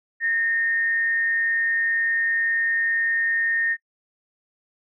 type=tone with amplitude modulation; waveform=sine; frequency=1835 Hz; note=A#6; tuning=28 cents flat; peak=-18 dBFS; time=0.2-3.77 s; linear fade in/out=50 ms; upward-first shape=sine; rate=198 Hz; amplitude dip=35%; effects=noise-tail reverb RT60 0.1 s tail -21 dB re dry